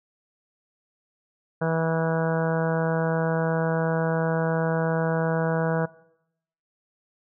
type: harmonic tone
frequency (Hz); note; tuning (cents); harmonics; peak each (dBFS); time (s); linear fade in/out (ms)
162.9; E3; -20; 1 / 2 / 3 / 4 / 5 / 6 / 7 / 8 / 9 / 10; -25 / -35 / -27 / -30 / -35 / -36 / -39 / -41 / -34 / -40; 1.61-5.86; 10
effects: noise-tail reverb RT60 0.8 s tail -21 dB re dry